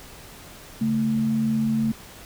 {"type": "tone pair together", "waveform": "sine", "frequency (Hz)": [140, 222], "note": ["C#3", "A3"], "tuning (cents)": [18, 16], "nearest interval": "minor sixth", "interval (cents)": 798, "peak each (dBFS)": [-29, -20], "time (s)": [0.81, 1.92], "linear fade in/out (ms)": 5, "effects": ["pink hiss -44 dBFS RMS until 2.25 s"]}